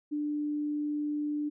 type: tone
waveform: sine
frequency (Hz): 296.4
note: D4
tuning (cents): +16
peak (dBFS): -29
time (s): 0.11-1.5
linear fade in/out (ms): 20
effects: none